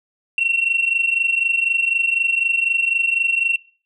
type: tone pair together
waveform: sine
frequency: 2707 / 2731 Hz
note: E7 / F7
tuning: +45 / -39 cents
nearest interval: unison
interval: 16 cents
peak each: -20 / -16 dBFS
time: 0.38-3.56 s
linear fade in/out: 2 ms
effects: noise-tail reverb RT60 0.4 s tail -21 dB re dry + tanh soft clip ceiling -10 dBFS